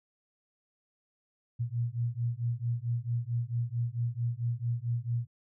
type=beating tone pair; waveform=sine; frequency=116.54 / 121.04 Hz; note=A#2 / B2; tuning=0 / -34 cents; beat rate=4.5 Hz; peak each=-32 / -32 dBFS; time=1.59-5.27 s; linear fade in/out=20 ms; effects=none